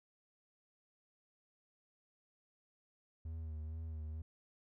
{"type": "tone with vibrato", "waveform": "triangle", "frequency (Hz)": 79.1, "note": "D#2", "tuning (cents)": 29, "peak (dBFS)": -39, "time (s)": [3.25, 4.22], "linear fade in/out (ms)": 5, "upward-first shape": "sine", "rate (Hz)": 2.2, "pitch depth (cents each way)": 43, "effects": []}